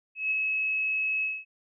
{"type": "tone with ADSR envelope", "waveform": "sine", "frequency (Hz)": 2576, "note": "E7", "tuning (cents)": -41, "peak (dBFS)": -23, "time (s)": [0.15, 1.45], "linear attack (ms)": 160, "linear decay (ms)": 19, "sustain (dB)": -2, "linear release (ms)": 220, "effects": []}